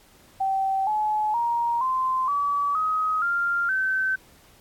sine tone with pitch steps, 773 / 852.8 / 940.7 / 1037.8 / 1144.9 / 1263 / 1393.3 / 1537.1 Hz, G5 / G#5 / A#5 / C6 / D6 / D#6 / F6 / G6, -24 / +46 / +15 / -14 / -44 / +26 / -4 / -34 cents, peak -21 dBFS, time 0.4-4.16 s, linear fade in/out 10 ms, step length 470 ms, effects pink hiss -55 dBFS RMS until 4.6 s + AAC 64 kbps

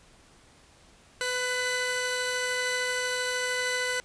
sawtooth tone cluster, 501 / 1490 / 2005 Hz, B4 / F#6 / B6, +25 / +12 / +26 cents, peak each -28 dBFS, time 1.21-4 s, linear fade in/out 0 ms, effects pink hiss -57 dBFS RMS until 4.04 s + resampled to 22050 Hz

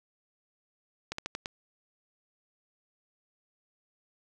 slowing click train, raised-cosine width 0.2 ms, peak -17 dBFS, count 5, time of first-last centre 1.12-1.459 s, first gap 64 ms, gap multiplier 1.19, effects none

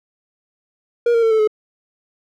triangle tone with pitch steps, 473.9 / 462 / 450.4 / 439.1 / 428.1 Hz, A#4 / A#4 / A4 / A4 / A4, +28 / -16 / +40 / -4 / -47 cents, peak -10 dBFS, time 1.06-1.475 s, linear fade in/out 5 ms, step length 83 ms, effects none

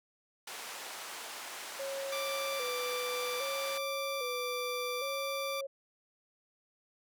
pink band-pass noise, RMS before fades -44 dBFS, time 0.47-3.78 s, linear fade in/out 5 ms, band 710 to 12000 Hz, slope 12 dB/octave
sine tone with vibrato, 521 Hz, C5, 7 cents flat, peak -36 dBFS, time 1.79-5.67 s, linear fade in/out 10 ms, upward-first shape square, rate 0.62 Hz, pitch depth 85 cents each way
15% pulse tone, 1174.7 Hz, D6, in tune, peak -30 dBFS, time 2.12-5.61 s, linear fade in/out 5 ms
effects none

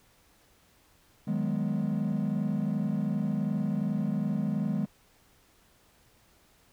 triangle chord, G# minor seventh, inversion second, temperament equal, 155.56 / 185 / 207.7 / 246.9 Hz, D#3 / F#3 / G#3 / B3, 0 / 0 / 0 / 0 cents, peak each -30 / -31 / -27 / -33 dBFS, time 1.27-4.86 s, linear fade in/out 10 ms, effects tanh soft clip ceiling -19 dBFS + pink hiss -63 dBFS RMS until 6.72 s

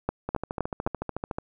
two click trains, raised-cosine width 1 ms, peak -11 / -16 dBFS, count 4 / 16, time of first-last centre 0.09-0.865 / 0.29-1.385 s, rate 3.87 / 13.7 Hz, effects none

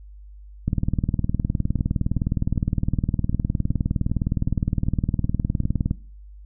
two click trains, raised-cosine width 5 ms, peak -9 / -20 dBFS, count 103 / 11, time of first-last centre 0.68-5.911 / 1.79-5.636 s, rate 19.5 / 2.6 Hz, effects noise-tail reverb RT60 0.4 s tail -18 dB re dry + added 50 Hz sine -40 dBFS peak until 6.45 s

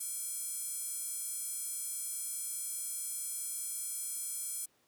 square tone with high-pass filter, 467.6 Hz, A#4, 5 cents sharp, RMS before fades -39 dBFS, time 0-4.66 s, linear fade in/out 10 ms, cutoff 9200 Hz, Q 2.8, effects pink hiss -71 dBFS RMS until 4.87 s + high-pass 150 Hz 12 dB/octave

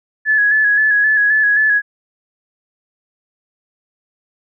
sine tone with vibrato, 1700 Hz, G#6, 40 cents sharp, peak -10 dBFS, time 0.25-1.82 s, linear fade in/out 50 ms, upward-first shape square, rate 3.8 Hz, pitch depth 32 cents each way, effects none

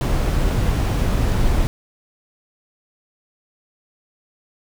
brown noise, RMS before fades -18 dBFS, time 0.01-1.67 s, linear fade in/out 0 ms, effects none

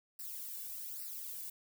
violet noise with flanger, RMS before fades -44 dBFS, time 0.19-1.5 s, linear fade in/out 5 ms, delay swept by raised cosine 0.3 to 1.6 ms, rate 1.2 Hz, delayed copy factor -0.95, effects none

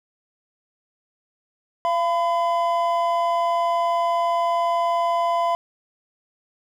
triangle tone pair together, 685.1 / 1006 Hz, F5 / B5, -33 / +32 cents, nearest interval perfect fifth, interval 665 cents, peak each -19 / -20 dBFS, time 1.85-5.55 s, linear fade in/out 0 ms, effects none

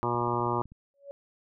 harmonic tone, 120 Hz, B2, 49 cents flat, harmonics 1 / 2 / 3 / 4 / 5 / 6 / 7 / 8 / 9 / 10, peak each -34 / -37 / -32 / -38 / -39 / -41 / -35 / -32 / -35 / -35 dBFS, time 0.03-0.62 s, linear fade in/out 0 ms
click train, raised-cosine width 5 ms, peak -38 dBFS, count 10, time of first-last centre 0.15-0.72 s, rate 15.8 Hz
sine tone with exponential growth, 562 Hz, C#5, 24 cents sharp, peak -35 dBFS, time 0.94-1.11 s, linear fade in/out 0 ms, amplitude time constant 36 ms
effects none

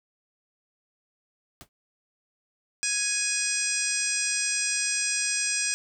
pink noise with exponential decay, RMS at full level -40 dBFS, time 1.61-1.69 s, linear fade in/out 0 ms, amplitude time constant 16 ms
harmonic tone, 830.6 Hz, G#5, in tune, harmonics 2 / 3 / 4 / 5 / 6 / 7 / 8 / 9 / 10, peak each -35 / -31 / -42 / -42 / -32 / -31 / -38 / -34 / -31 dBFS, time 2.83-5.74 s, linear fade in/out 0 ms
effects none

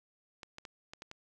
clicks, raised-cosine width 0.2 ms, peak -28 dBFS, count 6, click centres 0.432 / 0.584 / 0.652 / 0.935 / 1.021 / 1.114 s, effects none

